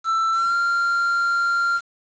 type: tone with pitch glide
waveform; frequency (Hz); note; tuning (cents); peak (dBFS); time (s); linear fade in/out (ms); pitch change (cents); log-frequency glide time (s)
triangle; 1332 to 1386.2; E6 to F6; +18 to -13; -16; 0.04-1.81; 50; +69; 0.31-0.55
effects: resampled to 16000 Hz + 7-bit